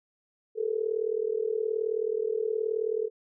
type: tone with amplitude modulation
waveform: sine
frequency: 440 Hz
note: A4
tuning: in tune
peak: -22 dBFS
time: 0.55-3.1 s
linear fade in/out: 50 ms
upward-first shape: sine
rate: 38.9 Hz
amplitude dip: 90%
effects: none